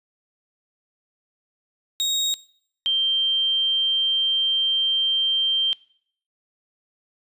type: tone pair in turn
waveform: 35% pulse / sine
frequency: 3762 / 3150 Hz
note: A#7 / G7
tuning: +15 / +8 cents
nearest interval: minor third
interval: 307 cents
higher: first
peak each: -18 dBFS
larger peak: neither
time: 2-2.34 / 2.86-5.73 s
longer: second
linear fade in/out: 0 ms
effects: noise-tail reverb RT60 0.6 s tail -21 dB re dry + resampled to 32000 Hz